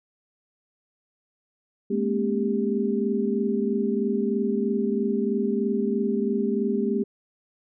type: tone cluster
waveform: sine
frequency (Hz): 210 / 233.1 / 270.8 / 398.3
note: G#3 / A#3 / C#4 / G4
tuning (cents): +19 / 0 / -40 / +28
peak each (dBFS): -26 / -27 / -32 / -26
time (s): 1.9-7.04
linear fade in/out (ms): 10
effects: none